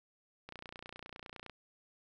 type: click train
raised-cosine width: 0.3 ms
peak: -30 dBFS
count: 31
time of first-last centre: 0.49-1.497 s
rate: 29.8 Hz
effects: none